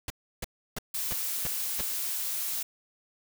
pink noise bursts, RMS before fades -34 dBFS, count 6, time 0.08-1.812 s, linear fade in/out 2 ms, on 22 ms, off 320 ms
blue noise, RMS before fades -32 dBFS, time 0.94-2.63 s, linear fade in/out 5 ms
effects none

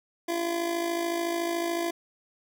25% pulse tone with amplitude modulation, 340 Hz, F4, 46 cents flat, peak -21 dBFS, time 0.28-1.91 s, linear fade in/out 10 ms, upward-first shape sine, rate 53.8 Hz, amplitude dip 50%, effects none

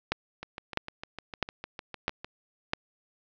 two click trains, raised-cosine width 0.3 ms, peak -22 / -10 dBFS, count 13 / 5, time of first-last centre 0.43-2.245 / 0.12-2.734 s, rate 6.61 / 1.53 Hz, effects resampled to 16000 Hz + 8-bit

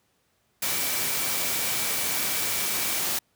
sine tone in noise, 2306 Hz, D7, 32 cents flat, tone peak -38 dBFS, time 0.62-2.99 s, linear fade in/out 5 ms, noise white, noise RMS -27 dBFS, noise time 0.62-3.19 s, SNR -14 dB, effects pink hiss -69 dBFS RMS until 3.35 s + high-pass 80 Hz 12 dB/octave

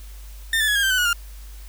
30% pulse tone with pitch steps, 1809 / 1744.4 / 1682 / 1621.9 / 1563.9 / 1508.1 / 1454.2 / 1402.2 Hz, A6 / A6 / G#6 / G#6 / G6 / F#6 / F#6 / F6, +48 / -15 / +22 / -41 / -5 / +33 / -30 / +7 cents, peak -15 dBFS, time 0.53-1.13 s, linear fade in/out 2 ms, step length 75 ms, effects added 50 Hz sine -36 dBFS peak until 1.68 s + white hiss -49 dBFS RMS until 1.68 s

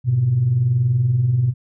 sine tone pair together, 104 / 124.69 Hz, G#2 / B2, +3 / +17 cents, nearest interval minor third, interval 314 cents, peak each -23 / -14 dBFS, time 0.04-1.54 s, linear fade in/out 50 ms, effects tanh soft clip ceiling -8 dBFS

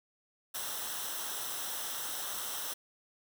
white noise with comb filter, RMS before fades -38 dBFS, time 0.54-2.74 s, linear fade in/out 10 ms, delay 0.43 ms, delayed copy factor -0.65, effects none

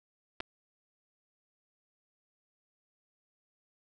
clicks, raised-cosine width 0.3 ms, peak -21 dBFS, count 2, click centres 0.403 / 0.406 s, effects none

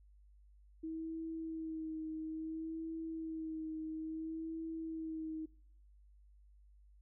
sine tone with vibrato, 320 Hz, D#4, 49 cents sharp, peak -39 dBFS, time 0.83-5.46 s, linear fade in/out 10 ms, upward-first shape sine, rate 0.59 Hz, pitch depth 26 cents each way, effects noise-tail reverb RT60 0.7 s tail -25 dB re dry + added 50 Hz sine -60 dBFS peak until 7.01 s

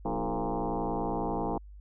sine tone with frequency modulation, 249.1 Hz, B3, 15 cents sharp, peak -28 dBFS, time 0.05-1.58 s, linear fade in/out 5 ms, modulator 112 Hz, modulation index 6.3, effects added 50 Hz sine -45 dBFS peak until 1.8 s

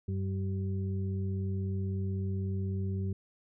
harmonic tone, 96.2 Hz, G2, 32 cents flat, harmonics 1 / 2 / 4, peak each -31 / -37 / -43 dBFS, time 0.08-3.13 s, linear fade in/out 5 ms, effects none

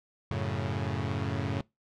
sawtooth chord, F# minor, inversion none, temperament equal, 92.5 / 110 / 138.59 Hz, F#2 / A2 / C#3, 0 / 0 / 0 cents, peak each -30 dBFS, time 0.31-1.61 s, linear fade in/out 0 ms, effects noise-tail reverb RT60 0.2 s tail -23 dB re dry + low-pass 4000 Hz 12 dB/octave

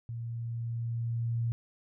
sine tone with level ramp, 116.54 Hz, A#2, in tune, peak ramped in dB -35 to -27 dBFS, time 0.09-1.52 s, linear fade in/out 0 ms, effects none

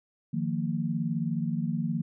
sine chord, Eb suspended second, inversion none, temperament equal with one note detuned, 155.56 / 174.61 / 229.5 Hz, Eb3 / F3 / Bb3, 0 / 0 / -27 cents, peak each -31 dBFS, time 0.33-2.02 s, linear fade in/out 10 ms, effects none

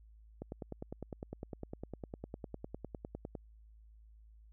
click train, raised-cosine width 2 ms, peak -28 dBFS, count 30, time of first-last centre 0.42-3.352 s, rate 9.89 Hz, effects added 54 Hz sine -56 dBFS peak until 4.52 s

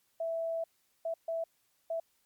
sine tone bursts at uneven times, 659.3 Hz, E5, in tune, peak -31 dBFS, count 4, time 0.2-0.64 / 1.05-1.14 / 1.28-1.44 / 1.9-2 s, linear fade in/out 5 ms, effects white hiss -73 dBFS RMS until 2.25 s + MP3 96 kbps

